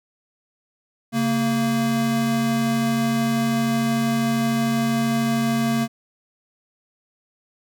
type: tone pair together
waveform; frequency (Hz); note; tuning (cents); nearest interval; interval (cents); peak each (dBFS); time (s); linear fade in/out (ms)
square; 136.62 / 229.6; C#3 / A#3; -25 / -26; major sixth; 899; -28 / -20; 1.12-5.88; 50
effects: none